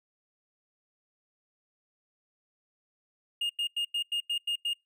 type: tone bursts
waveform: triangle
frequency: 2839 Hz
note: F7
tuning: 28 cents sharp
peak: -26 dBFS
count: 8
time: 3.41-4.734 s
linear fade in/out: 5 ms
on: 85 ms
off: 92 ms
effects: noise-tail reverb RT60 0.2 s tail -25 dB re dry